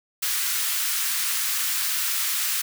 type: high-pass noise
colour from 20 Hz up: white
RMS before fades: -25 dBFS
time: 0.22-2.62 s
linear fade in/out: 10 ms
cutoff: 1200 Hz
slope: 24 dB/octave
effects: none